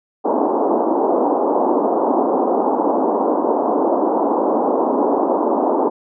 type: band-pass noise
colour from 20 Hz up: pink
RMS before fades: -17 dBFS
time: 0.24-5.9 s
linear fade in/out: 20 ms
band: 250 to 1000 Hz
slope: 48 dB/octave
effects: none